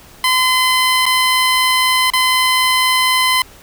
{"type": "tone with dropouts", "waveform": "15% pulse", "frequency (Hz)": 1024, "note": "C6", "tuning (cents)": -38, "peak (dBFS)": -5, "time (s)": [0.24, 3.42], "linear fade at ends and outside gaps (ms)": 2, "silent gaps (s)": [[1.056, 1.063], [2.102, 2.135]], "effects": ["pink hiss -42 dBFS RMS until 3.62 s"]}